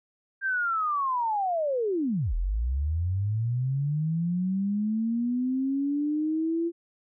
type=linear two-way sweep; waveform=sine; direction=down then up; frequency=1600 to 38.93 to 341.4 Hz; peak=-24 dBFS; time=0.41-6.72 s; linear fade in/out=50 ms; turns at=2.34 s; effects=none